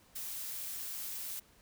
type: noise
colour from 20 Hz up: blue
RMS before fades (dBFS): -41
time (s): 0.15-1.4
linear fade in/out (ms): 10
effects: pink hiss -64 dBFS RMS until 1.61 s